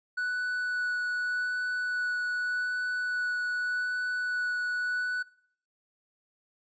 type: tone with vibrato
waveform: triangle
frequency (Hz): 1480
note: F#6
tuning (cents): 0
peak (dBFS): -26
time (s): 0.17-5.23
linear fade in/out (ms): 10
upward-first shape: sine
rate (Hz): 0.84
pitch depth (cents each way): 8
effects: noise-tail reverb RT60 0.6 s tail -22 dB re dry + resampled to 16000 Hz